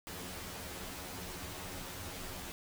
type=noise with comb filter; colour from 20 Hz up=pink; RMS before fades=-44 dBFS; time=0.07-2.52 s; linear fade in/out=0 ms; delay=11 ms; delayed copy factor=+0.9; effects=none